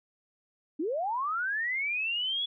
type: linear sweep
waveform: sine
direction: up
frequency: 277.3 to 3414 Hz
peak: -28 dBFS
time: 0.79-2.46 s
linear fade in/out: 10 ms
effects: none